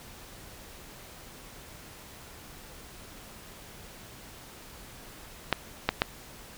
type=clicks; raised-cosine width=0.3 ms; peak=-6 dBFS; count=3; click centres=5.527 / 5.89 / 6.019 s; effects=pink hiss -48 dBFS RMS until 6.57 s